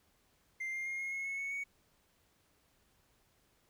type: tone with pitch steps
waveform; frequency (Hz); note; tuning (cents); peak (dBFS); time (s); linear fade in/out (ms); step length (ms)
triangle; 2093 / 2112 / 2132 / 2152 / 2172 / 2192 / 2212 / 2233; C7 / C7 / C7 / C7 / C#7 / C#7 / C#7 / C#7; 0 / +16 / +32 / +48 / -36 / -20 / -4 / +12; -34; 0.6-1.64; 10; 130
effects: tanh soft clip ceiling -30 dBFS + pink hiss -72 dBFS RMS until 3.69 s